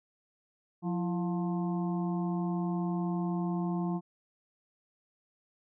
harmonic tone with a mistuned harmonic, 176.8 Hz, F3, 22 cents sharp, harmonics 1 / 2 / 4 / 5 / 6, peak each -30 / -36 / -42 / -44 / -46 dBFS, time 0.82-4.01 s, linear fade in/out 50 ms, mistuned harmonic 2, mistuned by -81 cents, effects none

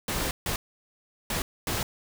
pink noise bursts at uneven times, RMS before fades -29 dBFS, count 4, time 0.08-0.31 / 0.46-0.56 / 1.3-1.42 / 1.67-1.83 s, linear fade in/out 2 ms, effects none

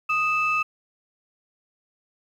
sine tone pair together, 1244.5 / 2632 Hz, D#6 / E7, 0 / -3 cents, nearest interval octave + minor second, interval 1297 cents, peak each -22 dBFS, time 0.09-0.63 s, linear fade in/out 10 ms, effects tanh soft clip ceiling -14 dBFS + 9-bit

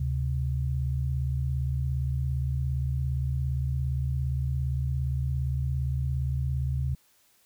sine tone pair together, 73.42 / 130.82 Hz, D2 / C3, 0 / 0 cents, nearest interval minor seventh, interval 1000 cents, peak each -28 dBFS, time 0-6.95 s, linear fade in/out 5 ms, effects white hiss -64 dBFS RMS until 7.45 s

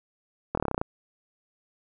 slowing click train, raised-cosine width 1 ms, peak -12 dBFS, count 10, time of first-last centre 0.55-0.815 s, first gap 24 ms, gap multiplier 1.05, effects none

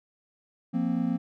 triangle chord, F suspended fourth, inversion none, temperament equal, 174.61 / 233.1 / 261.6 Hz, F3 / Bb3 / C4, 0 / 0 / 0 cents, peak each -28 / -26 / -27 dBFS, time 0.73-1.18 s, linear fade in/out 20 ms, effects none

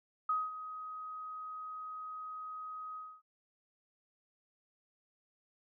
sine tone with ADSR envelope, 1259 Hz, D#6, 20 cents sharp, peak -28 dBFS, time 0.29-3.22 s, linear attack 5 ms, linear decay 210 ms, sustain -13 dB, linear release 260 ms, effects none

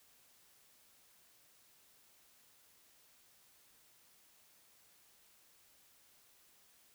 silence, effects white hiss -67 dBFS RMS until 6.94 s

